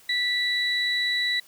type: tone pair together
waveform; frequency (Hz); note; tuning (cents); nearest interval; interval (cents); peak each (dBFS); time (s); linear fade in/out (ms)
sine; 1966 / 3932; B6 / B7; -8 / -8; octave; 1200; -24; 0.09-1.4; 5
effects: tanh soft clip ceiling -16 dBFS + white hiss -54 dBFS RMS until 1.47 s